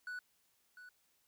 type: tone with echo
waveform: triangle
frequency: 1480 Hz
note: F#6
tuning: in tune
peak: -39 dBFS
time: 0.07-0.19 s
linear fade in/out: 2 ms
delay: 700 ms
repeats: 1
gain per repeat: -11 dB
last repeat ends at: 0.89 s
effects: white hiss -75 dBFS RMS until 1.27 s